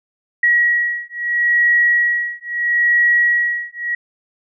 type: beating tone pair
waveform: sine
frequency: 1912 / 1912.76 Hz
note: A#6 / A#6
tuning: +43 / +44 cents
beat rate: 0.76 Hz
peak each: -16 dBFS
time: 0.43-3.95 s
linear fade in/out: 5 ms
effects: none